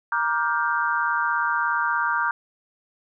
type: chord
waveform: sine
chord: G minor seventh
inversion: first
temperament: just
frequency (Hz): 940.8 / 1176 / 1411.2 / 1568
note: Bb5 / D6 / F6 / G6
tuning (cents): +16 / +2 / +18 / 0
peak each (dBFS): -26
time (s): 0.12-2.31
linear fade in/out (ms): 2
effects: none